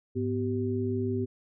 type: tone cluster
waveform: sine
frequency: 103.8 / 249.4 / 385.3 Hz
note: G#2 / B3 / G4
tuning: 0 / +17 / -30 cents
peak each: -31 dBFS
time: 0.15-1.26 s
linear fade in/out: 20 ms
effects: none